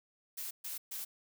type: noise bursts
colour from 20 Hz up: blue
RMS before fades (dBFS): -41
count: 3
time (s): 0.37-1.05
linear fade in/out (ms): 10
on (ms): 140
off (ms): 130
effects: none